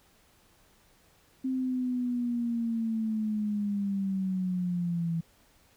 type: linear sweep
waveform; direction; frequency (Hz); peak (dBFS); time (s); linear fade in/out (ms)
sine; down; 262.4 to 164.3; -27; 1.44-5.21; 10
effects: pink hiss -63 dBFS RMS until 5.76 s